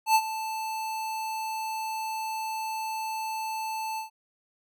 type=tone with ADSR envelope; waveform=square; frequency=880 Hz; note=A5; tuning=in tune; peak=-17 dBFS; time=0.06-4.1 s; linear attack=90 ms; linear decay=57 ms; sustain=-14 dB; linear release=120 ms; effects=none